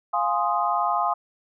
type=chord; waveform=sine; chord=F minor seventh; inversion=none; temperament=equal; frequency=698.5 / 830.6 / 1046.5 / 1244.5 Hz; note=F5 / Ab5 / C6 / Eb6; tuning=0 / 0 / 0 / 0 cents; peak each=-26 dBFS; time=0.13-1.14 s; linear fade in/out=10 ms; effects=none